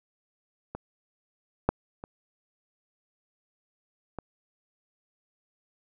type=clicks; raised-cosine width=1 ms; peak=-21 / -7 / -25 / -21 dBFS; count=4; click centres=0.75 / 1.69 / 2.039 / 4.187 s; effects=none